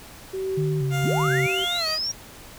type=tone with tremolo; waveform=sine; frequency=381.3 Hz; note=G4; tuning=48 cents flat; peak=-23 dBFS; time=0.33-1.65 s; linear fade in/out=10 ms; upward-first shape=triangle; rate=1.2 Hz; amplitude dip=75%
type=tone with vibrato; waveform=sine; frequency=144.6 Hz; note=D3; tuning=27 cents flat; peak=-22 dBFS; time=0.57-1.47 s; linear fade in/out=10 ms; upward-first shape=square; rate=2.1 Hz; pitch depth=77 cents each way
type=tone with pitch glide; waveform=15% pulse; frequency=702 to 629 Hz; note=F5 to D#5; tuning=+9 to +19 cents; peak=-21 dBFS; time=0.9-1.99 s; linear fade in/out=50 ms; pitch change=-190 cents; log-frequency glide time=1.77-1.87 s
type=linear sweep; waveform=sine; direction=up; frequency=89.2 to 5720 Hz; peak=-24 dBFS; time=1.03-2.12 s; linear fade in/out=10 ms
effects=pink hiss -44 dBFS RMS until 2.58 s